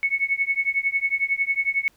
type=tone with tremolo; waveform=sine; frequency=2208 Hz; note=C#7; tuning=7 cents flat; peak=-16 dBFS; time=0.03-1.88 s; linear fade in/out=0 ms; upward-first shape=triangle; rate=11 Hz; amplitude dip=100%; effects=pink hiss -61 dBFS RMS until 1.96 s